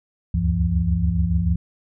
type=tone cluster; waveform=sine; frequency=70.5 / 77.4 / 96 / 171 Hz; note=C#2 / D#2 / G2 / F3; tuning=+30 / -9 / -36 / -36 cents; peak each=-22 / -24 / -24 / -22 dBFS; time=0.34-1.56 s; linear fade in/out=5 ms; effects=none